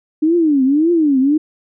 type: tone with vibrato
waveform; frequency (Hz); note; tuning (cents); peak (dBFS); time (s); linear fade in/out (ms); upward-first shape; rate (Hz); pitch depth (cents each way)
sine; 300; D4; +37; -10; 0.22-1.38; 10; triangle; 1.8; 280
effects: none